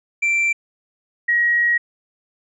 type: tone pair in turn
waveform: triangle / sine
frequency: 2349 / 1898.3 Hz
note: D7 / A#6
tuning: 0 / +31 cents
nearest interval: major third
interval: 369 cents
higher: first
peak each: -14 dBFS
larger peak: neither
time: 0.22-0.53 / 1.28-1.78 s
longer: second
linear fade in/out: 10 ms
effects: resampled to 22050 Hz